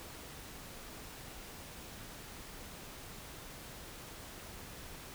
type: silence
effects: pink hiss -49 dBFS RMS until 5.14 s